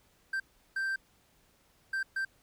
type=tone bursts at uneven times; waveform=triangle; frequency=1568 Hz; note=G6; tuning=in tune; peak=-28 dBFS; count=4; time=0.33-0.4 / 0.76-0.96 / 1.93-2.03 / 2.16-2.25 s; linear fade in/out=5 ms; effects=pink hiss -67 dBFS RMS until 2.42 s